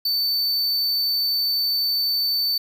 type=tone; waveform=square; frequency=4536 Hz; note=C#8; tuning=39 cents sharp; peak=-20 dBFS; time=0.05-2.58 s; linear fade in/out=5 ms; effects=8-bit